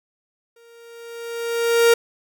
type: tone with exponential growth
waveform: 45% pulse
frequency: 466.2 Hz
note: A#4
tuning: in tune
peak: -10 dBFS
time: 0.56-1.94 s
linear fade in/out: 5 ms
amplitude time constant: 300 ms
effects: none